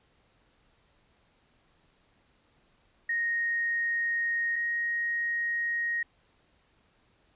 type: tone pair in turn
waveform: sine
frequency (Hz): 1864.7 / 1875.5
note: A#6 / A#6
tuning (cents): 0 / +10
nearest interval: unison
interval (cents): 10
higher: second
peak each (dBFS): -26 / -27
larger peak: first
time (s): 3.09-4.56 / 4.56-6.03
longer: neither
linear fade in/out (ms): 5
effects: pink hiss -67 dBFS RMS until 7.35 s + resampled to 8000 Hz